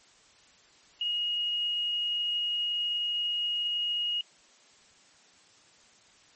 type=tone; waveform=sine; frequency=2878 Hz; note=F#7; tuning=49 cents flat; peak=-27 dBFS; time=1.01-4.21 s; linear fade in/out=2 ms; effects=white hiss -59 dBFS RMS until 6.35 s + MP3 32 kbps